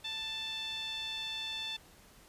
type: tone with band-pass filter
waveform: sawtooth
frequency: 883 Hz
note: A5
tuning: 6 cents sharp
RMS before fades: -39 dBFS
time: 0.04-1.77 s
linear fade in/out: 10 ms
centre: 3400 Hz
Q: 5.9
effects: pink hiss -59 dBFS RMS until 2.28 s + resampled to 32000 Hz